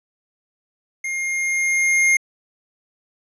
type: tone with level ramp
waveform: square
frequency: 2128 Hz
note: C7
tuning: 29 cents sharp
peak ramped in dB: -24 to -13 dBFS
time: 1.04-2.17 s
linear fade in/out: 5 ms
effects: low-pass 10000 Hz 12 dB/octave